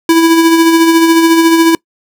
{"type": "tone with tremolo", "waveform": "square", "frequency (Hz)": 329.6, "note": "E4", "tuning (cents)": 0, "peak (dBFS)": -4, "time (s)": [0.09, 1.75], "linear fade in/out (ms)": 2, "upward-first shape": "sine", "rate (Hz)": 14, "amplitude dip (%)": 40, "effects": ["noise-tail reverb RT60 0.1 s tail -25 dB re dry"]}